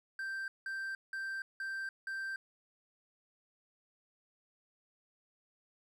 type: tone bursts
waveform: triangle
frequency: 1568 Hz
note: G6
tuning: in tune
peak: -35 dBFS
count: 5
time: 0.19-2.36 s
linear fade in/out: 2 ms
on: 290 ms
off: 180 ms
effects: none